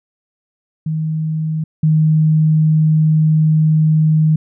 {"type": "tone pair in turn", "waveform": "sine", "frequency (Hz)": [157.4, 156.13], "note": ["D#3", "D#3"], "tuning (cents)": [20, 6], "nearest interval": "unison", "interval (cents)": 14, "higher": "first", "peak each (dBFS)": [-16, -9], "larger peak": "second", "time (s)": [[0.86, 1.64], [1.83, 4.36]], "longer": "second", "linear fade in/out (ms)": 5, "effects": []}